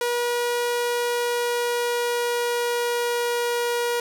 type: tone with pitch glide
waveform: sawtooth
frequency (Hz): 481.2 to 478.2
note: B4 to A#4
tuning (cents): -45 to +44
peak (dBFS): -18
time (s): 0.01-4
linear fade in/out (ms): 2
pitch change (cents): -11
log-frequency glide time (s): 0.77-3.75
effects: none